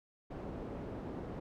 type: low-pass noise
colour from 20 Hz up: white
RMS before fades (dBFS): -43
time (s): 0.3-1.4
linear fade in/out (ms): 10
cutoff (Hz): 420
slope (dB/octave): 12
effects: none